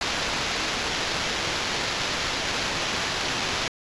blue noise with sample-and-hold, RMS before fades -27 dBFS, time 0.01-3.68 s, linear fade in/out 2 ms, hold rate 8820 Hz, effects resampled to 22050 Hz

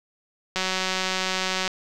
click train, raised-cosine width 0.2 ms, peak -8 dBFS, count 210, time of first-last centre 0.56-1.678 s, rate 187 Hz, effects none

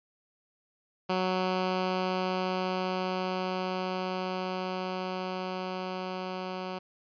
10% pulse tone with level ramp, 185.1 Hz, F#3, 1 cent sharp, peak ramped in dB -18 to -26 dBFS, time 1.09-6.79 s, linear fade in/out 10 ms, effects resampled to 11025 Hz

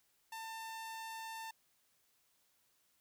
sawtooth tone, 896 Hz, A5, 31 cents sharp, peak -40 dBFS, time 0.32-1.51 s, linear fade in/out 5 ms, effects white hiss -75 dBFS RMS until 3 s

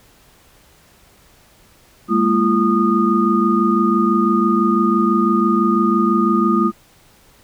sine tone cluster, 203.2 / 229.2 / 340.2 / 1229 Hz, G#3 / A#3 / F4 / D#6, -38 / -29 / -45 / -22 cents, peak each -18 dBFS, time 2.08-6.72 s, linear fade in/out 50 ms, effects pink hiss -51 dBFS RMS until 7.43 s

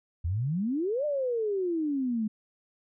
sine exponential two-way sweep, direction up then down, 77.7 to 608 to 209.6 Hz, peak -26 dBFS, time 0.24-2.28 s, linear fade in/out 10 ms, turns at 1.05 s, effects none

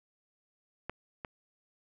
clicks, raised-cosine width 0.5 ms, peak -21 / -24 dBFS, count 2, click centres 0.896 / 1.248 s, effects none

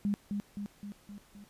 sine tone with echo, 203.6 Hz, G#3, 34 cents flat, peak -27 dBFS, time 0.05-0.14 s, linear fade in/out 0 ms, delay 260 ms, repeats 5, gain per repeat -4 dB, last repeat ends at 1.44 s, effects pink hiss -62 dBFS RMS until 1.49 s + resampled to 32000 Hz

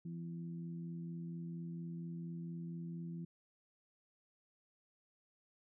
harmonic tone, 84.3 Hz, E2, 39 cents sharp, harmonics 2 / 3 / 4, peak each -42 / -55 / -55 dBFS, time 0.05-3.25 s, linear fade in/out 5 ms, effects none

